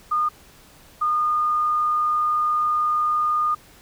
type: tone pair in turn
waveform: sine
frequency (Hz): 1221 / 1221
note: D#6 / D#6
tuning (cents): -33 / -33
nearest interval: unison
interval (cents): 0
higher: neither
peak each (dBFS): -18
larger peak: neither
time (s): 0.11-0.29 / 1.01-3.55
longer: second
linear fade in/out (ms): 10
effects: pink hiss -50 dBFS RMS until 3.81 s